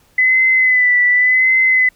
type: tone with vibrato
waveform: sine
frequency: 2011 Hz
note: B6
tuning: 31 cents sharp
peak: -9 dBFS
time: 0.18-1.89 s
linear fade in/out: 5 ms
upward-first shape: sine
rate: 0.89 Hz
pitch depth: 38 cents each way
effects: pink hiss -54 dBFS RMS until 1.95 s